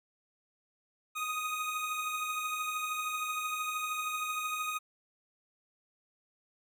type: beating tone pair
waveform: 25% pulse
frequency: 1244.5 / 1257.5 Hz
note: D#6 / D#6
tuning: 0 / +18 cents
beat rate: 13 Hz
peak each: -30 / -37 dBFS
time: 1.15-4.79 s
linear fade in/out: 20 ms
effects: none